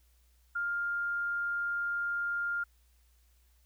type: tone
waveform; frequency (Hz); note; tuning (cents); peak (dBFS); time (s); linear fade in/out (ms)
sine; 1403; F6; +8; -30; 0.55-2.64; 10
effects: added 60 Hz sine -63 dBFS peak until 3.65 s + white hiss -72 dBFS RMS until 3.65 s